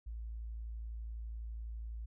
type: tone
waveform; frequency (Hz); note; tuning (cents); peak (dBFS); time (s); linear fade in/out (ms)
sine; 56; A1; +31; -40; 0.06-2.06; 10
effects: none